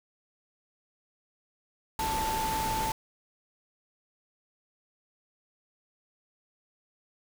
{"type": "tone in noise", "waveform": "sine", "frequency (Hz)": 883, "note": "A5", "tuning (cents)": 6, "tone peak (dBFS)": -29, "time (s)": [1.99, 2.92], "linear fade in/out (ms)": 2, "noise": "pink", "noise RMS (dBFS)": -34, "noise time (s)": [1.99, 2.92], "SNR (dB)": 2, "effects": []}